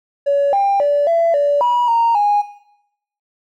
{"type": "tone with pitch steps", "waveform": "triangle", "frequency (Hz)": [565, 796, 578, 671, 576, 969, 927, 824], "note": ["C#5", "G5", "D5", "E5", "D5", "B5", "A#5", "G#5"], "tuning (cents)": [33, 26, -28, 31, -34, -33, -10, -14], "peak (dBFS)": -8, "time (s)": [0.26, 2.42], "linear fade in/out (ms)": 20, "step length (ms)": 270, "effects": ["noise-tail reverb RT60 0.8 s tail -18 dB re dry", "tanh soft clip ceiling -10 dBFS"]}